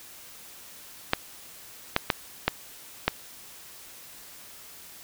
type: clicks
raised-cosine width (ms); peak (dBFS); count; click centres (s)
0.3; -4; 5; 1.134 / 1.964 / 2.102 / 2.48 / 3.08
effects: white hiss -47 dBFS RMS until 5.03 s